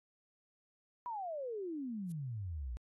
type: exponential sweep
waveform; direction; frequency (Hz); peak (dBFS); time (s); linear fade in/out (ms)
sine; down; 1000 to 55; -38; 1.06-2.77; 0
type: noise with exponential growth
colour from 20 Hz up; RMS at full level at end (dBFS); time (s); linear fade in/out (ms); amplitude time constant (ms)
violet; -49; 2.05-2.12; 2; 15
effects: AAC 32 kbps